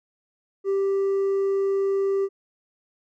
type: tone with hard clipping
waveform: triangle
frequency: 392 Hz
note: G4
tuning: in tune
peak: -19 dBFS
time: 0.64-2.29 s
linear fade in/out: 50 ms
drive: 1 dB
effects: none